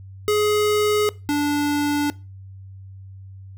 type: tone pair in turn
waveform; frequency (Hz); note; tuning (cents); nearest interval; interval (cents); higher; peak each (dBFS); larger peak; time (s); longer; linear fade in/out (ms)
square; 420 / 291.7; G#4 / D4; +19 / -12; tritone; 631; first; -17 / -19; first; 0.28-1.09 / 1.29-2.1; neither; 0
effects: noise-tail reverb RT60 0.3 s tail -21 dB re dry + added 96 Hz sine -37 dBFS peak until 3.57 s